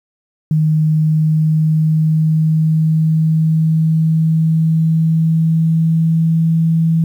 sine tone with pitch glide, 155.56 to 163.2 Hz, D#3 to E3, 0 to -17 cents, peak -10 dBFS, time 0.51-7.04 s, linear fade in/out 2 ms, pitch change +83 cents, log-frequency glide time 0.8-6.48 s, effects 8-bit

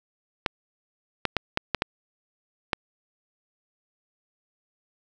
clicks, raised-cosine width 0.3 ms, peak -6 dBFS, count 7, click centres 0.462 / 1.253 / 1.367 / 1.574 / 1.747 / 1.821 / 2.732 s, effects none

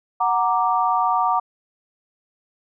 sine chord, Gb augmented, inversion none, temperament equal, 740 / 932.3 / 1174.7 Hz, Gb5 / Bb5 / D6, 0 / 0 / 0 cents, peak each -21 dBFS, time 0.2-1.4 s, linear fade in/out 10 ms, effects none

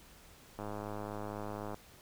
click train, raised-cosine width 1 ms, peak -27 dBFS, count 121, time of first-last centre 0.59-1.744 s, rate 104 Hz, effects pink hiss -58 dBFS RMS until 2.01 s

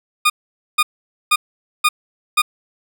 20% pulse tone bursts, 1225 Hz, D#6, 27 cents flat, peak -6 dBFS, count 5, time 0.25-2.42 s, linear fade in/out 10 ms, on 50 ms, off 480 ms, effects none

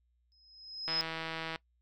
sine tone with exponential growth, 5110 Hz, D#8, 45 cents sharp, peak -27 dBFS, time 0.32-1.01 s, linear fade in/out 0 ms, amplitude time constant 150 ms
click train, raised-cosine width 0.3 ms, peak -22 dBFS, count 111, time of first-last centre 0.88-1.559 s, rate 162 Hz
effects noise-tail reverb RT60 0.1 s tail -21 dB re dry + added 60 Hz sine -70 dBFS peak until 1.81 s

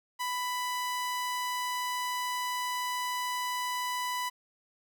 sawtooth tone, 993 Hz, B5, 9 cents sharp, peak -27 dBFS, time 0.19-4.3 s, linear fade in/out 20 ms, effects none

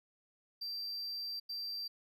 triangle tone bursts at uneven times, 4699 Hz, D8, in tune, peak -37 dBFS, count 2, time 0.61-1.4 / 1.49-1.88 s, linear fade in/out 10 ms, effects none

